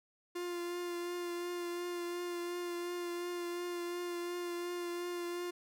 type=tone with vibrato; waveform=45% pulse; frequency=350 Hz; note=F4; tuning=4 cents sharp; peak=-37 dBFS; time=0.35-5.51 s; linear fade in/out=10 ms; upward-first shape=triangle; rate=2.8 Hz; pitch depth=19 cents each way; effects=none